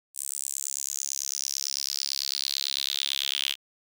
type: tone with high-pass filter sweep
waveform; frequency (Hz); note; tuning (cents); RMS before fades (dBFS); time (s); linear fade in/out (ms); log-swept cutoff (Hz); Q
sawtooth; 69; C#2; -7; -31; 0.14-3.56; 50; 8600 to 3100; 4.9
effects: none